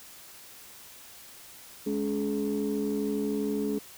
sine tone cluster, 209.7 / 282.3 / 424.6 Hz, G#3 / C#4 / G#4, +17 / +32 / +38 cents, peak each -30 dBFS, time 1.86-3.79 s, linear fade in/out 10 ms, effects tanh soft clip ceiling -21 dBFS + white hiss -49 dBFS RMS until 3.97 s

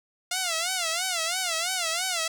5% pulse tone with vibrato, 698.5 Hz, F5, in tune, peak -14 dBFS, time 0.31-2.28 s, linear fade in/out 5 ms, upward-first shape sine, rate 3 Hz, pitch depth 140 cents each way, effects none

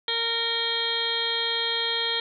harmonic tone, 462 Hz, A#4, 16 cents flat, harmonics 1 / 2 / 3 / 4 / 5 / 7 / 8 / 9, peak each -34 / -36 / -38 / -33 / -37 / -27 / -32 / -32 dBFS, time 0.08-2.2 s, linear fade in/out 2 ms, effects none

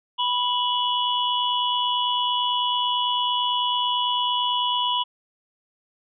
sine tone cluster, 986 / 2922 / 3031 / 3375 Hz, B5 / F#7 / F#7 / G#7, -3 / -22 / +41 / +27 cents, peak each -23 / -27 / -30 / -28 dBFS, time 0.18-5.04 s, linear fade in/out 20 ms, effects none

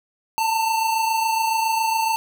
square tone pair together, 891.8 / 919 Hz, A5 / A#5, +23 / -25 cents, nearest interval minor second, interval 52 cents, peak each -20 / -29 dBFS, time 0.38-2.16 s, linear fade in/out 0 ms, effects none

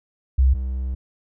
sine / triangle tone pair in turn, 65.41 / 64.43 Hz, C2 / C2, 0 / -26 cents, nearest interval unison, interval 26 cents, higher first, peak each -12 / -21 dBFS, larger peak first, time 0.38-0.54 / 0.54-0.95 s, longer second, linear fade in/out 10 ms, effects none

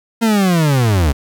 40% pulse linear sweep, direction down, 232.7 to 65.41 Hz, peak -10 dBFS, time 0.21-1.13 s, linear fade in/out 20 ms, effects 8-bit

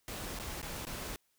pink noise with dropouts, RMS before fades -41 dBFS, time 0.08-1.16 s, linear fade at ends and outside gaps 0 ms, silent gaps 0.389-0.398 / 0.616-0.628 / 0.851-0.869 s, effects white hiss -75 dBFS RMS until 1.38 s

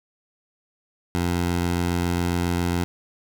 15% pulse tone, 87.31 Hz, F2, in tune, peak -15 dBFS, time 1.15-2.84 s, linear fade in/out 0 ms, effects none

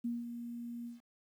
sine tone with ADSR envelope, 236.9 Hz, A#3, 28 cents sharp, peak -32 dBFS, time 0.04-1.01 s, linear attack 11 ms, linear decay 190 ms, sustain -8 dB, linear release 150 ms, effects 11-bit

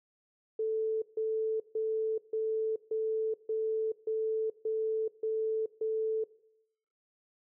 sine tone bursts, 440 Hz, A4, in tune, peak -28 dBFS, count 10, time 0.59-6.24 s, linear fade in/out 5 ms, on 430 ms, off 150 ms, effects noise-tail reverb RT60 0.8 s tail -20 dB re dry

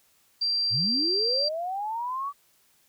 sine tone, 4716 Hz, D8, 6 cents sharp, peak -23 dBFS, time 0.41-1.49 s, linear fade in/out 10 ms
sine linear sweep, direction up, 94.3 to 1156 Hz, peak -28 dBFS, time 0.7-2.33 s, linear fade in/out 50 ms
effects white hiss -64 dBFS RMS until 2.88 s

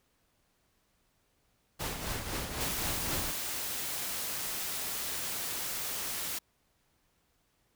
pink noise with tremolo, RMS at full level -34 dBFS, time 1.79-3.32 s, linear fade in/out 20 ms, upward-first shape triangle, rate 3.9 Hz, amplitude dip 55%
white noise, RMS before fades -36 dBFS, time 2.6-6.39 s, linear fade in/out 10 ms
effects pink hiss -73 dBFS RMS until 7.75 s

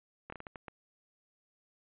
slowing click train, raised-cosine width 0.5 ms, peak -28 dBFS, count 7, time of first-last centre 0.3-0.682 s, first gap 24 ms, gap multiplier 1.39, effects resampled to 8000 Hz

